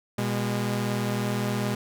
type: tone pair together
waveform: sawtooth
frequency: 121.5 / 204.3 Hz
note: B2 / G#3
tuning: -28 / -28 cents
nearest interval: major sixth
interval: 900 cents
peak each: -24 dBFS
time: 0.18-1.75 s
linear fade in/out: 5 ms
effects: none